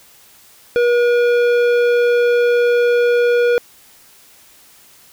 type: tone with tanh clipping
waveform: triangle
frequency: 480.8 Hz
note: B4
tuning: 46 cents flat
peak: -13 dBFS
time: 0.76-3.58 s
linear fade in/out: 0 ms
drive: 17 dB
effects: white hiss -47 dBFS RMS until 5.12 s